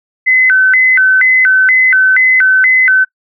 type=tone with vibrato; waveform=sine; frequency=1760 Hz; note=A6; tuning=in tune; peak=-5 dBFS; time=0.26-3.05 s; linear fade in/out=20 ms; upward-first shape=square; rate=2.1 Hz; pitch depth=250 cents each way; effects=noise-tail reverb RT60 0.1 s tail -22 dB re dry